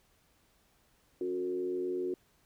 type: tone with frequency modulation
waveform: sine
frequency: 364.5 Hz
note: F#4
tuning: 26 cents flat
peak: -31 dBFS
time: 1.21-2.14 s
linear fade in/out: 2 ms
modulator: 88 Hz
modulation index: 0.65
effects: pink hiss -69 dBFS RMS until 2.45 s